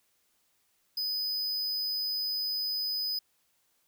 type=tone; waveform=square; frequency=5000 Hz; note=D#8; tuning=8 cents sharp; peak=-30 dBFS; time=0.97-3.19 s; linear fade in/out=5 ms; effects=white hiss -72 dBFS RMS until 3.87 s